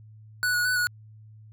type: tone with pitch steps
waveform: square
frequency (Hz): 1479 / 1455 / 1494 / 1457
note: F#6 / F#6 / F#6 / F#6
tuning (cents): -1 / -29 / +16 / -27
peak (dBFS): -23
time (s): 0.43-0.87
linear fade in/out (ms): 0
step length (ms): 110
effects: added 108 Hz sine -46 dBFS peak until 1.52 s